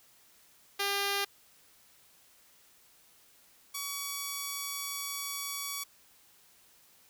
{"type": "tone pair in turn", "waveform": "5% pulse", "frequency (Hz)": [400, 1131.4], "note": ["G4", "C#6"], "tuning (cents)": [35, 35], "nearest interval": "octave + tritone", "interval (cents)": 1800, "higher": "second", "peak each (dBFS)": [-18, -23], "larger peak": "first", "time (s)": [[0.79, 1.25], [3.74, 5.84]], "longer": "second", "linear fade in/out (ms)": 10, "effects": ["white hiss -62 dBFS RMS until 7.09 s"]}